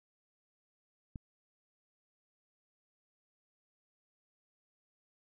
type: click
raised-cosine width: 5 ms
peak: -30 dBFS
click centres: 1.158 s
effects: none